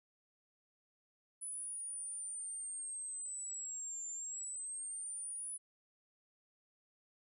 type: linear two-way sweep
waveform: sine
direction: down then up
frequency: 10000 to 7200 to 10000 Hz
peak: -40 dBFS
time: 1.41-5.58 s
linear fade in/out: 20 ms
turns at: 4.1 s
effects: tanh soft clip ceiling -36 dBFS